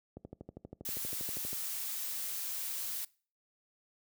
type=click train; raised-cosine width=2 ms; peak=-31 dBFS; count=18; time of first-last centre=0.17-1.53 s; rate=12.5 Hz
type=noise; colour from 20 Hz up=blue; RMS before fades=-38 dBFS; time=0.85-3.05 s; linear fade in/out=5 ms
effects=noise-tail reverb RT60 0.4 s tail -23 dB re dry + high-pass 60 Hz 12 dB/octave